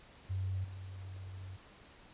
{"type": "tone with level steps", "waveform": "sine", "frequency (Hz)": 94.4, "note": "F#2", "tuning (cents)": 35, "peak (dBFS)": [-33, -43], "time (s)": [0.29, 1.57], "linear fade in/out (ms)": 20, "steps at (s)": 0.64, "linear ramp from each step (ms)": 5, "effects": ["pink hiss -58 dBFS RMS until 2.13 s", "resampled to 8000 Hz"]}